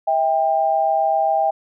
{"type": "tone pair together", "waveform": "sine", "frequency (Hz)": [646.6, 794], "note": ["E5", "G5"], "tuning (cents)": [-34, 22], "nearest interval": "major third", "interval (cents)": 356, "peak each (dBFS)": [-19, -17], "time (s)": [0.07, 1.51], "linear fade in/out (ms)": 10, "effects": []}